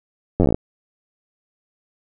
slowing click train, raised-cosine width 2 ms, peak -3 dBFS, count 11, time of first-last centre 0.4-0.545 s, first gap 10 ms, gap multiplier 1.08, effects none

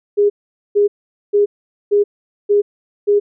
sine tone bursts, 409.9 Hz, G#4, 23 cents flat, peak -9 dBFS, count 6, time 0.17-3.2 s, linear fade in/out 20 ms, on 130 ms, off 450 ms, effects none

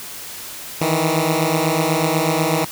10% pulse beating tone pair, 155.56 / 163.66 Hz, D#3 / E3, 0 / -12 cents, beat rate 8.1 Hz, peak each -11 dBFS, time 0.81-2.65 s, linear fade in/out 5 ms, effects white hiss -33 dBFS RMS until 2.71 s

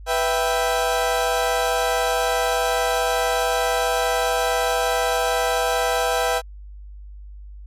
30% pulse chord, E minor, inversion second, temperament equal, 493.9 / 659.3 / 784 Hz, B4 / E5 / G5, 0 / 0 / 0 cents, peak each -21 dBFS, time 0.06-6.42 s, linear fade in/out 50 ms, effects added 50 Hz sine -36 dBFS peak until 7.66 s + resampled to 32000 Hz

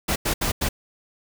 pink noise bursts at uneven times, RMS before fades -23 dBFS, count 4, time 0.08-0.16 / 0.25-0.34 / 0.41-0.52 / 0.61-0.69 s, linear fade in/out 10 ms, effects none

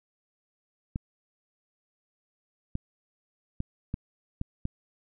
clicks, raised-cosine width 5 ms, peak -18 dBFS, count 6, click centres 0.959 / 2.754 / 3.604 / 3.941 / 4.414 / 4.654 s, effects none

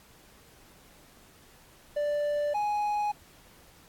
triangle tone pair in turn, 587.3 / 832.9 Hz, D5 / G#5, 0 / +5 cents, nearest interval tritone, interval 605 cents, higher second, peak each -24 dBFS, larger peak neither, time 1.96-2.54 / 2.54-3.12 s, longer neither, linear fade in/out 10 ms, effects pink hiss -57 dBFS RMS until 3.88 s + AAC 64 kbps

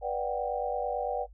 sine chord, G major seventh, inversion first, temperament just, 490 / 588 / 735 / 784 Hz, B4 / D5 / F#5 / G5, -14 / +2 / -12 / 0 cents, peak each -34 dBFS, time 0.01-1.27 s, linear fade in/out 50 ms, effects noise-tail reverb RT60 0.1 s tail -18 dB re dry + added 50 Hz sine -49 dBFS peak until 1.33 s

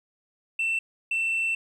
sine tone pair in turn, 2682 / 2682 Hz, E7 / E7, +29 / +29 cents, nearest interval unison, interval 0 cents, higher neither, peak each -21 dBFS, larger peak neither, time 0.59-0.79 / 1.11-1.55 s, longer second, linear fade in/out 5 ms, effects tanh soft clip ceiling -22 dBFS + 10-bit

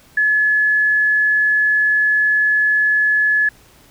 sine tone, 1709 Hz, G#6, 49 cents sharp, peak -12 dBFS, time 0.17-3.49 s, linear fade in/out 5 ms, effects pink hiss -49 dBFS RMS until 3.9 s

